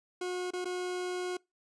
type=tone with dropouts; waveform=40% pulse; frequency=361.8 Hz; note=F#4; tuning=39 cents flat; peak=-32 dBFS; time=0.21-1.37 s; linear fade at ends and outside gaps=5 ms; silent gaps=0.507-0.534 / 0.646-0.654 s; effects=noise-tail reverb RT60 0.2 s tail -23 dB re dry + resampled to 22050 Hz